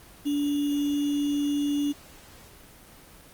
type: tone with sample-and-hold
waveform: sine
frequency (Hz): 288.7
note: D4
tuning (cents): -30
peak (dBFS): -23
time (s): 0.25-1.93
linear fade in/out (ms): 20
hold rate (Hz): 3150
effects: pink hiss -50 dBFS RMS until 3.33 s + Opus 24 kbps